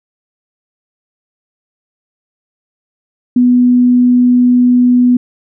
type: tone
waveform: sine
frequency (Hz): 246.9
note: B3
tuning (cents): 0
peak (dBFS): -5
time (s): 3.36-5.17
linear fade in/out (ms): 5
effects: none